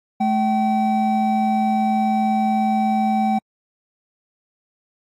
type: tone pair together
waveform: triangle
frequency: 216.4 / 769 Hz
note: A3 / G5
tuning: -29 / -33 cents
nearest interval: octave + minor seventh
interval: 2196 cents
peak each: -17 dBFS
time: 0.2-3.39 s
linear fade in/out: 10 ms
effects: AAC 48 kbps